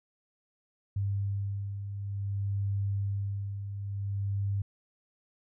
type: beating tone pair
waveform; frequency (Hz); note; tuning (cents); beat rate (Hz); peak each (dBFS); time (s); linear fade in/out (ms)
sine; 99.2 / 99.75; G2 / G2; +21 / +31; 0.55; -38 / -30; 0.96-4.62; 5
effects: none